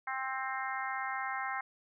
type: harmonic tone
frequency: 263.7 Hz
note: C4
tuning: 14 cents sharp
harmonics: 3 / 4 / 5 / 6 / 7 / 8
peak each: -39 / -40 / -41 / -42 / -42 / -43 dBFS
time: 0.07-1.61 s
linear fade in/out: 5 ms
effects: none